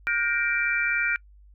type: chord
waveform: sine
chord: G minor seventh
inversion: third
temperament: equal with one note detuned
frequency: 1424.6 / 1568 / 1864.7 / 2349 Hz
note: F6 / G6 / Bb6 / D7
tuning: +34 / 0 / 0 / 0 cents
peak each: -26 / -30 / -31 / -26 dBFS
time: 0.07-1.16 s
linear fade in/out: 0 ms
effects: noise-tail reverb RT60 0.1 s tail -26 dB re dry + added 50 Hz sine -49 dBFS peak until 1.54 s